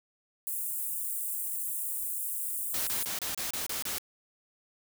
white high-pass noise, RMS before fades -34 dBFS, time 0.47-3.05 s, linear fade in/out 0 ms, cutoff 8100 Hz, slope 48 dB/octave
white noise bursts, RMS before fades -34 dBFS, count 8, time 2.74-3.983 s, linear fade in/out 0 ms, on 130 ms, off 29 ms
effects none

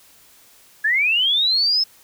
sine linear sweep, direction up, 1661.2 to 5274 Hz, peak -15 dBFS, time 0.84-1.84 s, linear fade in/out 10 ms, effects white hiss -51 dBFS RMS until 2.03 s

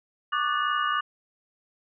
sine tone cluster, 1140 / 1203 / 1484 / 1749 / 2879 Hz, C#6 / D6 / F#6 / A6 / F#7, +48 / +41 / +5 / -11 / -48 cents, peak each -30 / -26 / -31 / -33 / -34 dBFS, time 0.32-1.01 s, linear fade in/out 10 ms, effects none

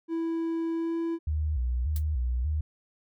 triangle tone with pitch glide, 329.6 to 332.5 Hz, E4 to E4, 0 to +15 cents, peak -25 dBFS, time 0.08-1.19 s, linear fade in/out 50 ms, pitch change +15 cents, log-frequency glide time 0.74-0.97 s
sine tone with vibrato, 68.6 Hz, C#2, 17 cents flat, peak -25 dBFS, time 1.27-2.61 s, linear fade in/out 5 ms, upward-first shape square, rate 1.7 Hz, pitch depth 190 cents each way
blue noise with exponential decay, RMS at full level -36 dBFS, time 1.96-2.04 s, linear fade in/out 1 ms, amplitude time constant 16 ms
effects none

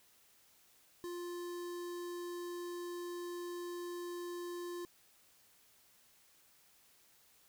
square tone with notch filter, 350 Hz, F4, 4 cents sharp, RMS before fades -43 dBFS, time 1.04-4.85 s, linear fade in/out 0 ms, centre 2400 Hz, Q 1.8, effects white hiss -67 dBFS RMS until 7.48 s

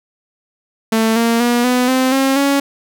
sawtooth tone with pitch steps, 222.9 / 231.4 / 240.3 / 249.5 / 259 / 268.9 / 279.2 Hz, A3 / A#3 / B3 / B3 / C4 / C4 / C#4, +23 / -13 / -47 / +18 / -17 / +47 / +13 cents, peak -8 dBFS, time 0.92-2.6 s, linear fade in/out 5 ms, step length 240 ms, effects none

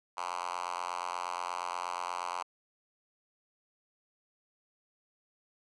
5% pulse tone with high-pass filter, 88.4 Hz, F2, 22 cents sharp, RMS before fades -37 dBFS, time 0.17-2.43 s, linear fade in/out 5 ms, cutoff 980 Hz, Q 3, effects resampled to 22050 Hz

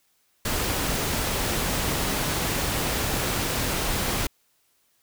pink noise, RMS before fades -26 dBFS, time 0.45-4.27 s, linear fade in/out 5 ms, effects white hiss -67 dBFS RMS until 5.02 s

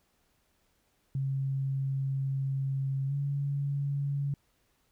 sine tone with pitch glide, 135.6 to 141.03 Hz, C#3 to C#3, -38 to +30 cents, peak -28 dBFS, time 1.15-4.34 s, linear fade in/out 2 ms, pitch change +68 cents, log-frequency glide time 3.07-3.13 s, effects pink hiss -72 dBFS RMS until 4.91 s

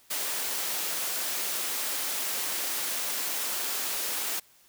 white high-pass noise, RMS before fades -31 dBFS, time 0.1-4.4 s, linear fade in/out 10 ms, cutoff 290 Hz, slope 12 dB/octave, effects white hiss -60 dBFS RMS until 4.68 s

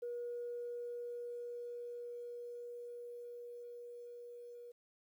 sine tone with level ramp, 480.3 Hz, B4, 48 cents flat, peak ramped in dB -38 to -49 dBFS, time 0.02-4.72 s, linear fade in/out 10 ms, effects tanh soft clip ceiling -35 dBFS + 12-bit

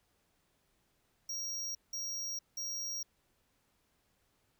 square tone bursts, 5640 Hz, F8, 16 cents sharp, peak -37 dBFS, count 3, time 1.29-3.03 s, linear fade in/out 5 ms, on 460 ms, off 180 ms, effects pink hiss -75 dBFS RMS until 4.59 s

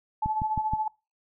sine tone with tremolo, 865 Hz, A5, 30 cents flat, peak -23 dBFS, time 0.22-0.88 s, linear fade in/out 5 ms, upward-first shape sine, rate 14 Hz, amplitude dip 60%
click train, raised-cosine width 5 ms, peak -19 dBFS, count 4, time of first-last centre 0.26-0.735 s, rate 6.31 Hz
effects noise-tail reverb RT60 0.3 s tail -26 dB re dry

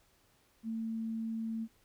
sine tone, 224.5 Hz, A3, 35 cents sharp, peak -34 dBFS, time 0.63-1.68 s, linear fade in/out 50 ms, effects pink hiss -69 dBFS RMS until 1.84 s

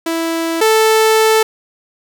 sawtooth tone pair in turn, 329.6 / 440 Hz, E4 / A4, 0 / 0 cents, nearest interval perfect fourth, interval 500 cents, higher second, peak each -12 / -5 dBFS, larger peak second, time 0.06-0.61 / 0.61-1.43 s, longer second, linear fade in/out 5 ms, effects none

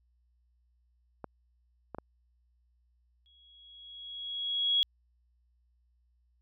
clicks, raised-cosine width 1 ms, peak -25 dBFS, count 3, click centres 1.243 / 1.947 / 1.985 s
sine tone with exponential growth, 3325 Hz, G#7, 1 cent sharp, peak -22 dBFS, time 3.26-4.83 s, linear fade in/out 0 ms, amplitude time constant 340 ms
effects added 60 Hz sine -67 dBFS peak until 6.41 s

